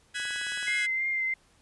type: chord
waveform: 30% pulse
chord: G# minor seventh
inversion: third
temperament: equal with one note detuned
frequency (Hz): 1480 / 1661.2 / 1975.5 / 2555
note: F#6 / G#6 / B6 / D#7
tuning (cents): 0 / 0 / 0 / +45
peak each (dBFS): -35 / -31 / -35 / -37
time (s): 0.14-0.87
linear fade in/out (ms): 20
type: click train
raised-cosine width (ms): 0.5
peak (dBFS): -32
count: 10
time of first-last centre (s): 0.2-0.681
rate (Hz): 18.7
type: tone with vibrato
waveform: sine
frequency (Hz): 2093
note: C7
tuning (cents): 0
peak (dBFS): -26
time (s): 0.67-1.34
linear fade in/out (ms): 5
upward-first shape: triangle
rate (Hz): 3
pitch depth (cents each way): 26
effects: pink hiss -63 dBFS RMS until 1.61 s + resampled to 24000 Hz